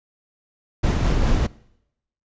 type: noise with tremolo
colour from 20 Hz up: brown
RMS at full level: -17 dBFS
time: 0.83-1.47 s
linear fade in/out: 10 ms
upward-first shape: triangle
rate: 4.9 Hz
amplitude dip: 35%
effects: noise-tail reverb RT60 0.8 s tail -22 dB re dry + resampled to 16000 Hz